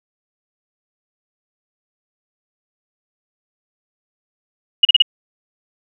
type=tone bursts; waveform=sine; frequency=2888 Hz; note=F#7; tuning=43 cents flat; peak=-5 dBFS; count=4; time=4.83-5.022 s; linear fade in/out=5 ms; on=21 ms; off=36 ms; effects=none